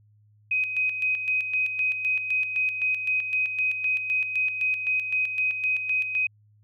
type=tone with tremolo; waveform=sine; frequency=2517 Hz; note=D#7; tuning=19 cents sharp; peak=-21 dBFS; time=0.51-6.27 s; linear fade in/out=5 ms; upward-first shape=square; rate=3.9 Hz; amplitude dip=55%; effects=added 105 Hz sine -56 dBFS peak until 6.63 s